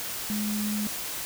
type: tone in noise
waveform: sine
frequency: 210 Hz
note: G#3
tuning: 19 cents sharp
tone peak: -27 dBFS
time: 0.3-0.87 s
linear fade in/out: 0 ms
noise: white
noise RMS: -34 dBFS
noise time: 0-1.25 s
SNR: +4 dB
effects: none